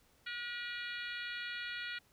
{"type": "harmonic tone", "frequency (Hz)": 480.6, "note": "B4", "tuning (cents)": -47, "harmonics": [3, 4, 5, 6, 7, 8, 9], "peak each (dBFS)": [-43, -45, -47, -49, -50, -51, -52], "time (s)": [0.26, 1.99], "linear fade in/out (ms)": 10, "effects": ["pink hiss -69 dBFS RMS until 2.12 s"]}